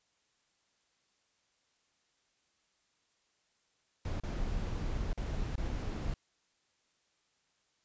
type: noise with dropouts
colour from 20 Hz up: brown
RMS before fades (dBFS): -35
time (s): 4.05-6.14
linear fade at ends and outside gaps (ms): 2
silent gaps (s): 4.2-4.235 / 5.131-5.175 / 5.556-5.579
effects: white hiss -75 dBFS RMS until 7.84 s + resampled to 16000 Hz